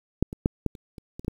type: clicks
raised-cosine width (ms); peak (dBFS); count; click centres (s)
3; -7 / -21 / -7 / -11 / -30 / -28 / -24 / -27 / -13; 9; 0.226 / 0.329 / 0.459 / 0.663 / 0.752 / 0.982 / 1.195 / 1.247 / 1.281
effects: 8-bit

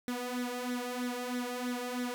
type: tone with flanger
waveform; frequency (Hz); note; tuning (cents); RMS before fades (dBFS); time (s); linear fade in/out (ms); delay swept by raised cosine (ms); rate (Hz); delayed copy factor
sawtooth; 246.9; B3; 0; -36; 0.08-2.14; 0; 0.52 to 2.52; 3.1; +0.7
effects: none

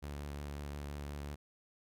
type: tone with vibrato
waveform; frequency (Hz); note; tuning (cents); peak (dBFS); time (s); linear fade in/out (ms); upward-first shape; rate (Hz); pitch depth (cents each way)
sawtooth; 72.2; D2; -29; -37; 0.02-1.36; 20; triangle; 5.6; 21
effects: none

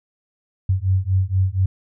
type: beating tone pair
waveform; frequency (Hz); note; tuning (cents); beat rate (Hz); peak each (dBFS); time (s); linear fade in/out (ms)
sine; 92.5 / 96.7; F#2 / G2; 0 / -23; 4.2; -19 / -19; 0.69-1.66; 5
effects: none

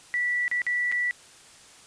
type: tone with dropouts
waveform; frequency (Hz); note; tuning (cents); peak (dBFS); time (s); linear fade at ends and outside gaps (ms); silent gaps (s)
sine; 1957; B6; -16; -23; 0.14-1.11; 0; 0.48-0.514 / 0.618-0.666 / 0.916-0.923
effects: white hiss -51 dBFS RMS until 1.86 s + resampled to 22050 Hz

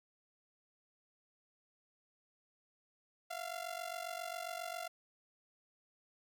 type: ring-modulated tone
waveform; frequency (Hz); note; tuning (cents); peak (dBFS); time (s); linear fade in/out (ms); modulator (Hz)
sawtooth; 690; F5; -21; -34; 3.3-4.88; 10; 23.7
effects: none

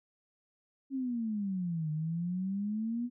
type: exponential two-way sweep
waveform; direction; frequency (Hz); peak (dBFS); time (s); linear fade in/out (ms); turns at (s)
sine; down then up; 275.4 to 151.7 to 247; -31; 0.9-3.1; 50; 1.91
effects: none

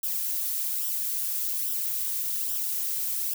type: noise with flanger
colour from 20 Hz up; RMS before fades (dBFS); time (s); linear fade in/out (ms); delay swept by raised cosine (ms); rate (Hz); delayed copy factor
violet; -29; 0.03-3.34; 5; 0.44 to 3.34; 1.2; -0.65
effects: none

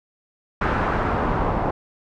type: noise with low-pass filter sweep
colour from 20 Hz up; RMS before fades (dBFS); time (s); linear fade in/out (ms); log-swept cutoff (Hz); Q
pink; -22; 0.61-1.71; 5; 1500 to 890; 1.6
effects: none

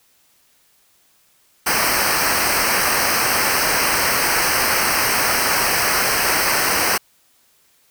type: noise with comb filter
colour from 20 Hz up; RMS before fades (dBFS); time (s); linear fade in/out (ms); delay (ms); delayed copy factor
pink; -18; 1.66-6.98; 10; 0.28; -0.9
effects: white hiss -58 dBFS RMS until 7.9 s

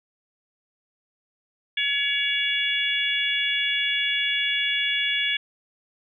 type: harmonic tone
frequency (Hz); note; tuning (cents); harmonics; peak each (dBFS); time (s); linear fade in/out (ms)
565; C#5; +33; 3 / 4 / 5 / 6; -29 / -26 / -28 / -26; 1.77-5.37; 5
effects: none

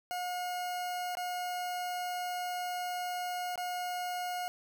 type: tone with dropouts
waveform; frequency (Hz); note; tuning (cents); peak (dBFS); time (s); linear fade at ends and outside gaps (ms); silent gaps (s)
40% pulse; 719; F#5; -50; -33; 0.11-4.48; 0; 1.152-1.171 / 3.557-3.577
effects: none

